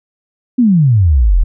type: exponential sweep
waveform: sine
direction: down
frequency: 261.6 to 36.33 Hz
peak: -6 dBFS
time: 0.58-1.44 s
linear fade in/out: 10 ms
effects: none